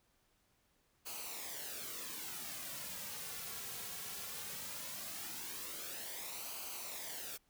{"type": "noise with flanger", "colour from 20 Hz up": "white", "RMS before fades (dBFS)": -45, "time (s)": [1.05, 7.38], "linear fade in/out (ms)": 20, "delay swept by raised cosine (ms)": [0.55, 3.35], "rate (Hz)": 0.18, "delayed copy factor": -0.6, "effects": ["pink hiss -75 dBFS RMS until 7.49 s"]}